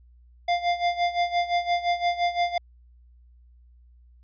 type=tone with tremolo; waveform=square; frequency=699 Hz; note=F5; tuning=1 cent sharp; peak=-20 dBFS; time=0.48-2.58 s; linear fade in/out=5 ms; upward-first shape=sine; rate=5.8 Hz; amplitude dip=80%; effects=added 60 Hz sine -51 dBFS peak until 4.23 s + resampled to 11025 Hz